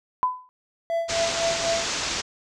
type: tone with exponential decay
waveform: sine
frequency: 1006 Hz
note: B5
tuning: 32 cents sharp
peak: -15 dBFS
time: 0.23-0.49 s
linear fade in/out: 0 ms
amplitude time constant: 55 ms
type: tone with tremolo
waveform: triangle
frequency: 669 Hz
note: E5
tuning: 25 cents sharp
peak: -19 dBFS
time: 0.9-1.84 s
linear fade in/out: 0 ms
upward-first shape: sine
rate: 4 Hz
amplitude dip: 75%
type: low-pass noise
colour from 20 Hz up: white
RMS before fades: -28 dBFS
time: 1.08-2.22 s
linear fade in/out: 20 ms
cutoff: 7100 Hz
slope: 48 dB/octave
effects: none